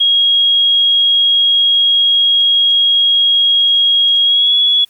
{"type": "tone with pitch glide", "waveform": "sine", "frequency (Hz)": [3285, 3377], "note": ["G#7", "G#7"], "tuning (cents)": [-20, 28], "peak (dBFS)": -8, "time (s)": [0, 4.85], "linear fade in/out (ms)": 10, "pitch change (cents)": 48, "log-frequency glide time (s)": [4.25, 4.55], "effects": ["white hiss -52 dBFS RMS until 4.89 s", "Opus 32 kbps"]}